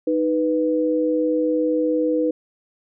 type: tone pair together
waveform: sine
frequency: 311.1 / 493.9 Hz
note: D#4 / B4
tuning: 0 / 0 cents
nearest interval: minor sixth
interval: 800 cents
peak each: -20 dBFS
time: 0.07-2.31 s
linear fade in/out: 5 ms
effects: none